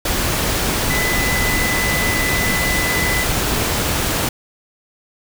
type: tone in noise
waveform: sine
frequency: 2003 Hz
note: B6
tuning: 24 cents sharp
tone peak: -20 dBFS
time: 0.9-3.24 s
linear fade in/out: 5 ms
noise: pink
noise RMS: -19 dBFS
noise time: 0.05-4.29 s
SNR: -4 dB
effects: none